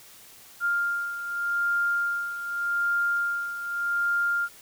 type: beating tone pair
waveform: sine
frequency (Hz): 1400 / 1400.84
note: F6 / F6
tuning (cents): +4 / +5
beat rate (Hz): 0.84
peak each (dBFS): -25 / -31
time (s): 0.6-4.49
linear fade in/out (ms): 50
effects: white hiss -50 dBFS RMS until 4.61 s